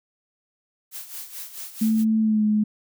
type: noise with tremolo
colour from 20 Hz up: blue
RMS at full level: -34 dBFS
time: 0.91-2.05 s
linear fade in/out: 50 ms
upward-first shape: sine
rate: 4.6 Hz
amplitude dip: 70%
type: tone with pitch glide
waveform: sine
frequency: 220 to 212.4 Hz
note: A3 to G#3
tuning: 0 to +39 cents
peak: -17 dBFS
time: 1.81-2.64 s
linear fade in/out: 10 ms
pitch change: -61 cents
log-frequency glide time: 2.2-2.44 s
effects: none